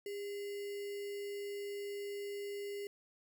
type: tone with sample-and-hold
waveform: sine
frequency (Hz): 404.6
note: G#4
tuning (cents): -45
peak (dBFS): -39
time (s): 0.06-2.87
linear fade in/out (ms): 2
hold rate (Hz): 2450
effects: none